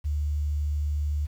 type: tone with quantisation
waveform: sine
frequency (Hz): 73.9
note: D2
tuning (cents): +11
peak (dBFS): -24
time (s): 0.04-1.27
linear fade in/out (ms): 20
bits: 9
effects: none